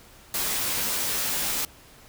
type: noise with comb filter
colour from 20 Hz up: white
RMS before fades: -27 dBFS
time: 0.34-1.65 s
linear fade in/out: 2 ms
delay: 13 ms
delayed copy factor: -0.9
effects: pink hiss -51 dBFS RMS until 2.08 s